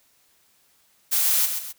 blue noise with echo, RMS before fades -21 dBFS, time 1.11-1.47 s, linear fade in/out 20 ms, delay 130 ms, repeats 2, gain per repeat -7 dB, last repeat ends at 1.73 s, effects white hiss -62 dBFS RMS until 1.78 s

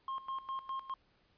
triangle tone with tremolo, 1068 Hz, C6, 35 cents sharp, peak -34 dBFS, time 0.08-0.94 s, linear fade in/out 2 ms, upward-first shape square, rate 4.9 Hz, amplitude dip 80%, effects pink hiss -71 dBFS RMS until 1.37 s + resampled to 11025 Hz

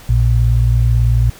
sine tone pair together, 58.27 / 116.54 Hz, A#1 / A#2, 0 / 0 cents, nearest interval octave, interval 1200 cents, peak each -12 dBFS, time 0.09-1.3 s, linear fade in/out 5 ms, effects pink hiss -39 dBFS RMS until 1.39 s

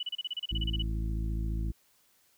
sine tone bursts, 2960 Hz, F#7, in tune, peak -31 dBFS, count 14, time 0-0.823 s, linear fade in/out 5 ms, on 30 ms, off 31 ms
harmonic tone, 54.5 Hz, A1, 16 cents flat, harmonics 1 / 2 / 3 / 4 / 5 / 6, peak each -30 / -38 / -41 / -44 / -52 / -45 dBFS, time 0.51-1.72 s, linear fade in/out 10 ms
effects white hiss -67 dBFS RMS until 2.37 s

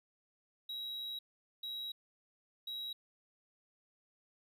triangle tone bursts at uneven times, 3856 Hz, B7, 42 cents flat, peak -38 dBFS, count 3, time 0.69-1.19 / 1.63-1.92 / 2.67-2.93 s, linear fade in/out 5 ms, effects none

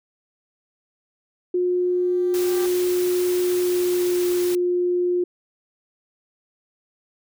sine tone with pitch glide, 359.2 to 355.9 Hz, F4 to F4, +49 to +33 cents, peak -18 dBFS, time 1.54-5.24 s, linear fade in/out 5 ms, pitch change -16 cents, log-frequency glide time 3.48-4.26 s
15% pulse tone with exponential growth, 392 Hz, G4, in tune, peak -25 dBFS, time 1.64-2.66 s, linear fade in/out 1 ms, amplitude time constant 220 ms
white noise, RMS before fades -33 dBFS, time 2.34-4.55 s, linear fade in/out 0 ms
effects none

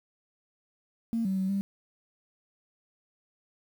sine tone with pitch steps, 228.9 / 191.3 / 189.7 / 197.3 Hz, A#3 / G3 / F#3 / G3, -31 / -42 / +43 / +11 cents, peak -25 dBFS, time 1.13-1.61 s, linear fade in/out 0 ms, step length 120 ms, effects tanh soft clip ceiling -21 dBFS + 9-bit

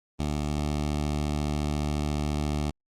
15% pulse tone with notch filter, 74.3 Hz, D2, 21 cents sharp, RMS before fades -28 dBFS, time 0.19-2.71 s, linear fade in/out 10 ms, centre 1600 Hz, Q 1.8, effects low-pass 9000 Hz 12 dB/octave + Opus 24 kbps

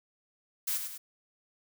blue noise with echo, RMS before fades -31 dBFS, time 0.67-0.78 s, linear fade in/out 10 ms, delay 100 ms, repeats 2, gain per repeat -6 dB, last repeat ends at 0.98 s, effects none

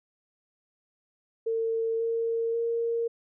sine tone with pitch steps, 452.8 / 458.3 / 463.9 Hz, A4 / A#4 / A#4, +50 / -29 / -8 cents, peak -25 dBFS, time 1.46-3.08 s, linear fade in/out 10 ms, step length 540 ms, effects none

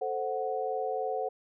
sine chord, F# diminished, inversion first, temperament equal, 440 / 523.3 / 740 Hz, A4 / C5 / F#5, 0 / 0 / 0 cents, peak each -34 / -34 / -33 dBFS, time 0.01-1.29 s, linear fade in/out 10 ms, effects none

